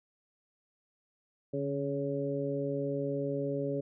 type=harmonic tone with a mistuned harmonic; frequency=140 Hz; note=C#3; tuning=18 cents sharp; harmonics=1 / 2 / 3 / 4; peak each=-37 / -36 / -35 / -36 dBFS; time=1.53-3.81 s; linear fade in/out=10 ms; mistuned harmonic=1; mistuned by=+41 cents; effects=none